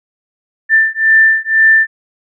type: beating tone pair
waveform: sine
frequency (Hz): 1777 / 1779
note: A6 / A6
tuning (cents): +17 / +19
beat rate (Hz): 2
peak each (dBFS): -10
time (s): 0.69-1.87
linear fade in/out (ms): 50
effects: none